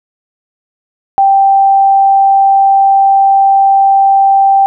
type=tone; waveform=sine; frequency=784 Hz; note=G5; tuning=in tune; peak=-4 dBFS; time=1.18-4.66 s; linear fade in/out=0 ms; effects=none